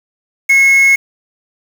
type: tone with quantisation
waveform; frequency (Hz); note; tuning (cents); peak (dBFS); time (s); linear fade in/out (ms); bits
triangle; 2178; C#7; -31; -4; 0.49-0.96; 10; 4
effects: none